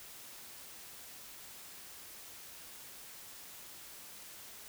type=silence; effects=white hiss -51 dBFS RMS until 4.68 s